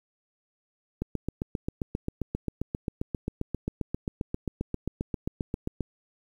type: click train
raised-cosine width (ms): 3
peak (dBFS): -16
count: 37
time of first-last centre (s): 1.02-5.807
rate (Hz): 7.52
effects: 9-bit